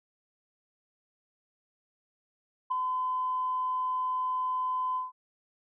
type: tone with ADSR envelope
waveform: sine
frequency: 1018 Hz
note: C6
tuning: 48 cents flat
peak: -23 dBFS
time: 2.7-5.12 s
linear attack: 17 ms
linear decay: 6 ms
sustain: -4 dB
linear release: 160 ms
effects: tanh soft clip ceiling -20 dBFS